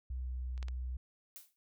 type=tone with pitch glide; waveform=sine; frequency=63.4 to 62.82 Hz; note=B1 to B1; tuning=+46 to +30 cents; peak=-36 dBFS; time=0.1-0.97 s; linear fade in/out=5 ms; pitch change=-16 cents; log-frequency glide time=0.21-0.28 s
type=clicks; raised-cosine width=0.2 ms; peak=-39 / -29 / -31 dBFS; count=3; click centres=0.578 / 0.628 / 0.684 s
type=noise with exponential decay; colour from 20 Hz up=blue; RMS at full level=-46 dBFS; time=1.36-1.56 s; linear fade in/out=0 ms; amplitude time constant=42 ms
effects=none